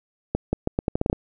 accelerating click train, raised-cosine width 2 ms, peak -8 dBFS, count 10, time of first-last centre 0.35-1.129 s, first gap 180 ms, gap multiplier 0.8, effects none

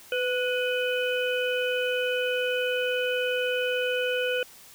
harmonic tone with a mistuned harmonic, 501 Hz, B4, 25 cents sharp, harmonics 1 / 3 / 5 / 6, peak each -26 / -31 / -33 / -34 dBFS, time 0.12-4.43 s, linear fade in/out 2 ms, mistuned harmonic 3, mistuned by -36 cents, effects white hiss -50 dBFS RMS until 4.74 s

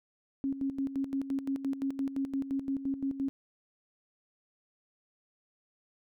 sine tone with tremolo, 272.4 Hz, C#4, 30 cents flat, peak -28 dBFS, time 0.44-3.29 s, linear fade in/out 0 ms, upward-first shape square, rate 5.8 Hz, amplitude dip 70%, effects none

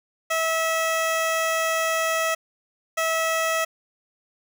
15% pulse tone pair in turn, 649 / 649 Hz, E5 / E5, -27 / -27 cents, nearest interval unison, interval 0 cents, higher neither, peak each -15 dBFS, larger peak neither, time 0.3-2.35 / 2.97-3.65 s, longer first, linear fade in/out 10 ms, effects none

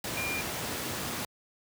sine tone in noise, 2400 Hz, D7, 37 cents sharp, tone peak -32 dBFS, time 0.17-0.41 s, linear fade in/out 2 ms, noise pink, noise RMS -34 dBFS, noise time 0.04-1.25 s, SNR -1 dB, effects high-pass 100 Hz 12 dB/octave

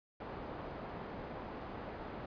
white low-pass noise, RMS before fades -45 dBFS, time 0.2-2.26 s, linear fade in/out 5 ms, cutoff 790 Hz, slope 12 dB/octave, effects resampled to 11025 Hz

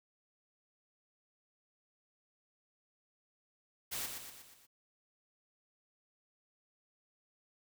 white noise with echo, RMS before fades -39 dBFS, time 3.91-4.07 s, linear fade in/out 20 ms, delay 120 ms, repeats 5, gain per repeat -5 dB, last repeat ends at 4.67 s, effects none

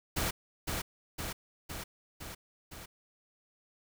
pink noise with echo, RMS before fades -32 dBFS, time 0.16-0.31 s, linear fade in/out 10 ms, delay 510 ms, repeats 5, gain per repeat -3 dB, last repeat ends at 2.86 s, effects none

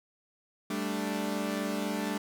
sawtooth chord, G suspended second, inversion none, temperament equal, 196 / 220 / 293.7 Hz, G3 / A3 / D4, 0 / 0 / 0 cents, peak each -31 dBFS, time 0.7-2.18 s, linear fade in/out 5 ms, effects none

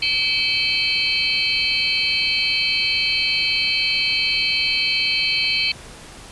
sine tone cluster, 2294 / 2593 / 3111 / 4130 / 4482 Hz, D7 / E7 / G7 / C8 / C#8, -41 / -29 / -14 / -23 / +18 cents, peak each -24 dBFS, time 0.02-5.72 s, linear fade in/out 5 ms, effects pink hiss -40 dBFS RMS until 6.31 s + resampled to 24000 Hz

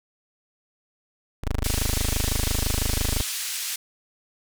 15% pulse tone, 25.96 Hz, G#0, in tune, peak -17 dBFS, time 1.43-3.22 s, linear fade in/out 10 ms
white band-pass noise, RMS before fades -30 dBFS, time 1.64-3.76 s, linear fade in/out 5 ms, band 2000 to 11000 Hz, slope 12 dB/octave
effects none

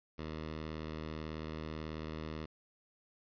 10% pulse tone, 78.3 Hz, D#2, 11 cents sharp, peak -32 dBFS, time 0.18-2.46 s, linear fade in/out 10 ms, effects resampled to 11025 Hz + 11-bit

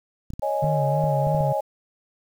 clicks, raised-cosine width 5 ms, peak -21 dBFS, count 8, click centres 0.304 / 0.336 / 0.395 / 0.643 / 1.04 / 1.27 / 1.348 / 1.407 s
sine chord, C# suspended second, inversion none, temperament equal, 554.4 / 622.3 / 830.6 Hz, C#5 / D#5 / G#5, 0 / 0 / 0 cents, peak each -26 dBFS, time 0.42-1.61 s, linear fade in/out 10 ms
triangle tone with vibrato, 146.83 Hz, D3, in tune, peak -20 dBFS, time 0.62-1.53 s, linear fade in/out 10 ms, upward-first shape sine, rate 3.1 Hz, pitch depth 79 cents each way
effects 8-bit

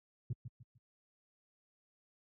sine tone with echo, 120 Hz, B2, 49 cents flat, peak -31 dBFS, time 0.3-0.33 s, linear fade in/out 5 ms, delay 150 ms, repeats 3, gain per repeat -10 dB, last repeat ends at 0.78 s, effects tanh soft clip ceiling -31 dBFS + high-pass 60 Hz 12 dB/octave

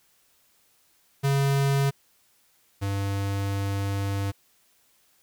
square tone pair in turn, 138.59 / 99.15 Hz, C#3 / G2, 0 / +20 cents, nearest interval tritone, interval 580 cents, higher first, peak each -21 / -26 dBFS, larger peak first, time 1.23-1.91 / 2.81-4.32 s, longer second, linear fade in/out 20 ms, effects white hiss -64 dBFS RMS until 5.22 s

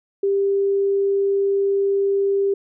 sine tone, 395.9 Hz, G4, 17 cents sharp, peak -16 dBFS, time 0.23-2.54 s, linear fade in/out 5 ms, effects none

